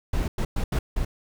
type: noise bursts at uneven times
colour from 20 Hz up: brown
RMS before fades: -24 dBFS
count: 5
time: 0.13-0.28 / 0.38-0.45 / 0.56-0.64 / 0.72-0.79 / 0.96-1.05 s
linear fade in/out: 5 ms
effects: none